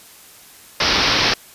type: low-pass noise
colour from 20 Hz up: white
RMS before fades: -17 dBFS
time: 0.8-1.34 s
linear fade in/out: 5 ms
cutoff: 5600 Hz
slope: 96 dB/octave
effects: white hiss -44 dBFS RMS until 1.54 s + resampled to 32000 Hz